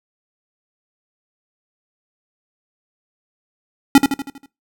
square tone with echo, 277.1 Hz, C#4, 1 cent flat, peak -5 dBFS, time 3.95-3.98 s, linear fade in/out 2 ms, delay 80 ms, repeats 6, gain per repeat -6 dB, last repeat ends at 4.46 s, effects noise-tail reverb RT60 0.2 s tail -19 dB re dry

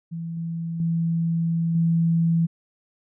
sine tone with level steps, 166.2 Hz, E3, 15 cents sharp, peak -28 / -26 / -20 / -17 dBFS, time 0.11-2.47 s, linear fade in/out 20 ms, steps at 0.37 / 0.8 / 1.75 s, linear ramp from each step 2 ms, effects none

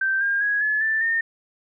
sine tone with pitch steps, 1560 / 1609.4 / 1660.4 / 1713 / 1767.3 / 1823.3 Hz, G6 / G6 / G#6 / A6 / A6 / A#6, -9 / +45 / -1 / -47 / +7 / -39 cents, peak -19 dBFS, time 0.01-1.21 s, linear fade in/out 5 ms, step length 200 ms, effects none

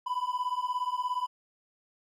triangle beating tone pair, 987.8 / 1004.8 Hz, B5 / B5, 0 / +30 cents, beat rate 17 Hz, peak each -30 dBFS, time 0.06-1.27 s, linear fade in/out 10 ms, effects none

